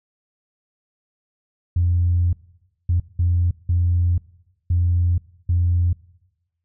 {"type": "tone bursts at uneven times", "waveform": "sine", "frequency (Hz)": 87.31, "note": "F2", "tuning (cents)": 0, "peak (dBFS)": -14, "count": 6, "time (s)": [[1.76, 2.33], [2.89, 3], [3.19, 3.51], [3.69, 4.18], [4.7, 5.18], [5.49, 5.93]], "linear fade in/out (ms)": 5, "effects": ["noise-tail reverb RT60 1.0 s tail -22 dB re dry", "tanh soft clip ceiling -10 dBFS"]}